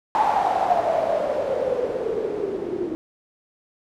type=noise with low-pass filter sweep; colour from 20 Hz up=blue; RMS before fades=-23 dBFS; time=0.15-2.95 s; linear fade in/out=0 ms; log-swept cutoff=870 to 340 Hz; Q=9.4; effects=none